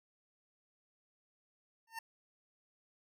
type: tone with exponential growth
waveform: 25% pulse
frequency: 906 Hz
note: A#5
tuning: 50 cents flat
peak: -34 dBFS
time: 1.87-1.99 s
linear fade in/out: 5 ms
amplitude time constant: 26 ms
effects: none